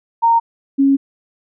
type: tone pair in turn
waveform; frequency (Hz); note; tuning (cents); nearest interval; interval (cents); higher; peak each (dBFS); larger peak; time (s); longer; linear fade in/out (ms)
sine; 924 / 274.7; A#5 / C#4; -16 / -16; octave + major sixth; 2100; first; -9; neither; 0.22-0.4 / 0.78-0.97; second; 20
effects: none